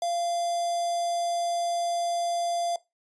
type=tone with notch filter; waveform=square; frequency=690 Hz; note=F5; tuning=21 cents flat; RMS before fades=-28 dBFS; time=0.02-2.76 s; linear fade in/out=2 ms; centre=2200 Hz; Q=1.1; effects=noise-tail reverb RT60 0.2 s tail -18 dB re dry + resampled to 22050 Hz